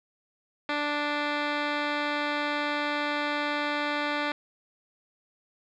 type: tone with low-pass filter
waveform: 10% pulse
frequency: 293.7 Hz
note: D4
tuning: in tune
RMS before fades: -29 dBFS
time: 0.69-4.32 s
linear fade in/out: 2 ms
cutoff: 3000 Hz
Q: 4.9
effects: none